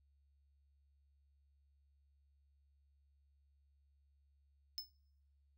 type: tone with exponential decay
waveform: square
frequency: 5230 Hz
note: E8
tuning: 15 cents flat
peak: -37 dBFS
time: 4.78-4.9 s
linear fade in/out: 0 ms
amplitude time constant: 26 ms
effects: noise-tail reverb RT60 0.8 s tail -26 dB re dry + added 70 Hz sine -70 dBFS peak until 5.57 s